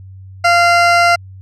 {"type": "tone", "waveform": "20% pulse", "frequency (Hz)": 692, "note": "F5", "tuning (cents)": -16, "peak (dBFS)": -3, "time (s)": [0.44, 1.16], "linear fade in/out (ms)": 10, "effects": ["added 95 Hz sine -32 dBFS peak until 1.41 s", "low-pass 6000 Hz 12 dB/octave"]}